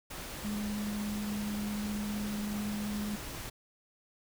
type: tone in noise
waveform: sine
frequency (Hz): 208.3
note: G#3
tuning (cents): +5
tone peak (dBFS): -33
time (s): 0.44-3.16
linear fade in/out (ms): 10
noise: pink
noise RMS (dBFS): -42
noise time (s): 0.1-3.5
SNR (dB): +6
effects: none